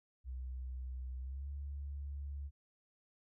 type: tone with pitch glide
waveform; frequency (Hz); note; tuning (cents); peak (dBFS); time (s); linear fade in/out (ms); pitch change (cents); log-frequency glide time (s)
sine; 63.7 to 70.68; C2 to C#2; -46 to +34; -40; 0.24-2.51; 50; +180; 1.19-1.49
effects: none